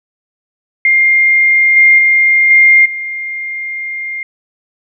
sine tone with level steps, 2114 Hz, C7, 17 cents sharp, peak -6 / -3 / -6 / -3 / -18 dBFS, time 0.85-4.23 s, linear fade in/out 2 ms, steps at 1.76 / 1.98 / 2.5 / 2.85 s, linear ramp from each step 10 ms, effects none

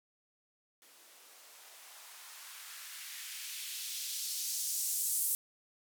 violet noise with band-pass filter sweep, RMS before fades -40 dBFS, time 0.82-5.35 s, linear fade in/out 0 ms, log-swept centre 330 to 9900 Hz, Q 1.2, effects none

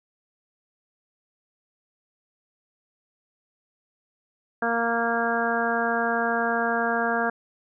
harmonic tone, 232.4 Hz, A#3, 5 cents flat, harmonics 1 / 2 / 3 / 4 / 5 / 6 / 7, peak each -30 / -29 / -27 / -32 / -33 / -30 / -28 dBFS, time 4.62-7.3 s, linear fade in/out 5 ms, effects none

